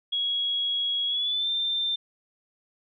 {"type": "tone with pitch glide", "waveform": "sine", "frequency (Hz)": [3322, 3581], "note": ["G#7", "A7"], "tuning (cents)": [0, 30], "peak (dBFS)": -24, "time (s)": [0.12, 1.96], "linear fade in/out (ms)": 10, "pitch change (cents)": 130, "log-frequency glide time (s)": [1.07, 1.49], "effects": []}